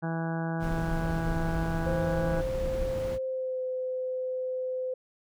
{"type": "harmonic tone", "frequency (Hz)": 164.4, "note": "E3", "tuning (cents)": -4, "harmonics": [1, 2, 3, 4, 5, 6, 7, 8, 9, 10], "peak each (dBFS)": [-30, -37, -42, -39, -39, -46, -47, -52, -42, -46], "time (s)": [0.02, 2.42], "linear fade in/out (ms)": 20}
{"type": "noise", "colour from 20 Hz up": "brown", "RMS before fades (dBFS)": -33, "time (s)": [0.59, 3.19], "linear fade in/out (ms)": 50}
{"type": "tone with pitch glide", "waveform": "sine", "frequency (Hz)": [523.3, 512.2], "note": ["C5", "C5"], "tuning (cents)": [0, -37], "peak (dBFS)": -29, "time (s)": [1.86, 4.94], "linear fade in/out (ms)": 5, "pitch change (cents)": -37, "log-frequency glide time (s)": [3.2, 3.62]}
{"effects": []}